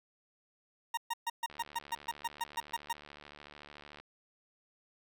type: tone bursts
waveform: 40% pulse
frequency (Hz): 932.3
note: A#5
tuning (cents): 0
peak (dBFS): -31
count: 13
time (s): 0.94-2.929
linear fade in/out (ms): 5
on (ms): 33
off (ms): 130
type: click train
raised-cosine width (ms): 0.3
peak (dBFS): -34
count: 185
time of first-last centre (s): 1.5-4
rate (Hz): 73.6
effects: none